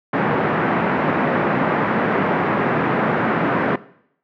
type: band-pass noise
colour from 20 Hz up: pink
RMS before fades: -19 dBFS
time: 0.13-3.76 s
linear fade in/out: 5 ms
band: 150 to 1900 Hz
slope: 24 dB/octave
effects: noise-tail reverb RT60 0.7 s tail -19 dB re dry